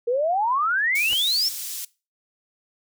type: exponential sweep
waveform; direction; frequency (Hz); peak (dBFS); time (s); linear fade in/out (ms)
sine; up; 459.3 to 5570; -19; 0.07-1.49; 10
type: high-pass noise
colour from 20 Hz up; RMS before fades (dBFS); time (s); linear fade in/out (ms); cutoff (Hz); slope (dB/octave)
pink; -32; 0.95-1.85; 5; 5900; 12
type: noise with exponential growth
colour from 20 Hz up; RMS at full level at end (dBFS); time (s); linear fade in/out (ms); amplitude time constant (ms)
pink; -33; 1.02-1.14; 5; 24
effects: noise-tail reverb RT60 0.3 s tail -21 dB re dry